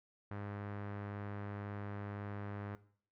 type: tone with low-pass filter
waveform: sawtooth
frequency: 101.9 Hz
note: G#2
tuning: 32 cents flat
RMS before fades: -44 dBFS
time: 0.31-2.75 s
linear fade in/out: 0 ms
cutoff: 1600 Hz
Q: 1.7
effects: noise-tail reverb RT60 0.5 s tail -17 dB re dry